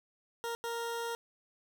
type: tone bursts at uneven times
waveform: 20% pulse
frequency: 466 Hz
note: A#4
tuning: 1 cent flat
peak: -30 dBFS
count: 2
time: 0.44-0.55 / 0.64-1.15 s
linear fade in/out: 0 ms
effects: none